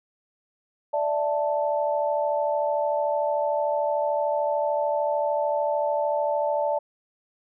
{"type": "chord", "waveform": "sine", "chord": "D suspended second", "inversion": "none", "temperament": "just", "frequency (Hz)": [587.3, 660.7, 881], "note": ["D5", "E5", "A5"], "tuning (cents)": [0, 4, 2], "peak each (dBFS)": [-24, -29, -27], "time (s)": [0.93, 6.79], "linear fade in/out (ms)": 10, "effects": []}